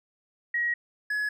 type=tone pair in turn; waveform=sine / triangle; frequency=1900 / 1692.8 Hz; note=A#6 / G#6; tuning=+33 / +33 cents; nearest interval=major second; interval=200 cents; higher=first; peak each=-24 / -24 dBFS; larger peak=neither; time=0.54-0.74 / 1.1-1.29 s; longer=first; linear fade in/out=5 ms; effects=none